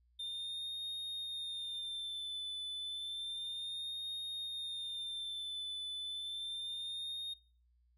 triangle tone with vibrato, 3600 Hz, A7, 39 cents sharp, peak -38 dBFS, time 0.19-7.34 s, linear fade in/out 10 ms, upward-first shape sine, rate 0.31 Hz, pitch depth 50 cents each way, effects noise-tail reverb RT60 0.5 s tail -24 dB re dry + added 60 Hz sine -68 dBFS peak until 7.97 s

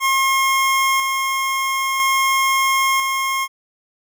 25% pulse tone with tremolo, 1074 Hz, C6, 45 cents sharp, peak -11 dBFS, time 0-3.48 s, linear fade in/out 50 ms, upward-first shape square, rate 0.5 Hz, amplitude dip 35%, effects none

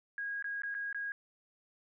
sine tone with dropouts, 1640 Hz, G#6, 22 cents flat, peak -35 dBFS, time 0.18-1.12 s, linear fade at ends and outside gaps 1 ms, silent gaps 0.425-0.443 / 0.62-0.634 / 0.743-0.749 / 0.928-0.946 s, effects none

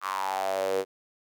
sawtooth tone with high-pass filter sweep, 96 Hz, G2, 36 cents flat, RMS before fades -29 dBFS, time 0.01-0.85 s, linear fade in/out 50 ms, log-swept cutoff 1200 to 430 Hz, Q 6.7, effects none

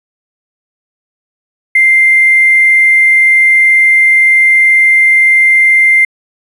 triangle tone with hard clipping, 2093 Hz, C7, in tune, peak -4 dBFS, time 1.75-6.05 s, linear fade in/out 5 ms, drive 3 dB, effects resampled to 24000 Hz

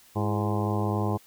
harmonic tone with a mistuned harmonic, 103.83 Hz, G#2, in tune, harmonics 1 / 2 / 3 / 4 / 5 / 6 / 7 / 8 / 9 / 10, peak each -27 / -31 / -33 / -34 / -38 / -39 / -37 / -36 / -40 / -37 dBFS, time 0.15-1.18 s, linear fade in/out 20 ms, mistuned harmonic 3, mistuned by +78 cents, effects white hiss -56 dBFS RMS until 1.26 s

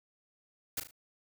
white noise with echo, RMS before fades -34 dBFS, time 0.77-0.8 s, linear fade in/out 5 ms, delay 37 ms, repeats 3, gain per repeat -8 dB, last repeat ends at 0.911 s, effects none

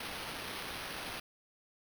white noise with sample-and-hold, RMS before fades -42 dBFS, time 0-1.2 s, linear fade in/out 5 ms, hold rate 7350 Hz, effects none

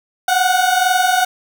30% pulse tone pair together, 726 / 748.1 Hz, F#5 / F#5, -33 / +19 cents, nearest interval minor second, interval 52 cents, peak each -13 dBFS, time 0.28-1.25 s, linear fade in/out 5 ms, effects 7-bit

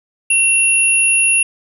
sine tone pair together, 2725 / 10378 Hz, F7 / E9, -43 / -28 cents, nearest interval octave + major seventh, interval 2315 cents, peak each -13 dBFS, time 0.3-1.43 s, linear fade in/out 5 ms, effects none

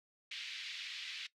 white band-pass noise, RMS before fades -45 dBFS, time 0.31-1.27 s, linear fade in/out 5 ms, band 2100 to 3900 Hz, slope 24 dB/octave, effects noise-tail reverb RT60 0.1 s tail -17 dB re dry

